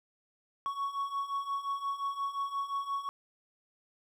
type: beating tone pair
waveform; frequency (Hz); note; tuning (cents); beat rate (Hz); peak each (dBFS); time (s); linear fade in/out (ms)
triangle; 1108.7 / 1114.4; C#6 / C#6; 0 / +9; 5.7; -36 / -32; 0.66-3.09; 0
effects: none